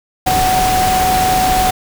sine tone in noise, 745 Hz, F#5, 12 cents sharp, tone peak -12 dBFS, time 0.26-1.71 s, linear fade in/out 10 ms, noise pink, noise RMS -18 dBFS, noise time 0.26-1.71 s, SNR +3 dB, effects none

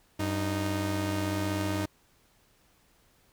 sawtooth tone pair together, 96 / 309.1 Hz, G2 / D#4, -36 / -11 cents, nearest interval octave + minor sixth, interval 2025 cents, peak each -27 / -27 dBFS, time 0.19-1.86 s, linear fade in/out 10 ms, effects pink hiss -65 dBFS RMS until 3.32 s

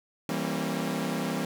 sawtooth chord, E diminished seventh, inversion none, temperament equal with one note detuned, 164.81 / 196 / 233.1 / 270.7 Hz, E3 / G3 / Bb3 / Db4, 0 / 0 / 0 / -41 cents, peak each -30 dBFS, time 0.29-1.45 s, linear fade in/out 2 ms, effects none

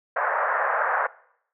white band-pass noise, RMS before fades -24 dBFS, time 0.16-1.07 s, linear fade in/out 5 ms, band 520 to 1700 Hz, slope 48 dB/octave, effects noise-tail reverb RT60 0.7 s tail -21 dB re dry

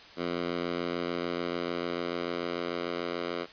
10% pulse tone with high-pass filter sweep, 86.8 Hz, F2, 10 cents flat, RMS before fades -33 dBFS, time 0.16-3.47 s, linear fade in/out 50 ms, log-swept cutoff 240 to 380 Hz, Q 0.88, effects white hiss -50 dBFS RMS until 3.52 s + resampled to 11025 Hz

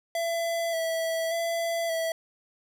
square tone with vibrato, 663 Hz, E5, 10 cents sharp, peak -27 dBFS, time 0.15-2.12 s, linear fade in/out 2 ms, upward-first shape square, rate 0.86 Hz, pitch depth 21 cents each way, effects none

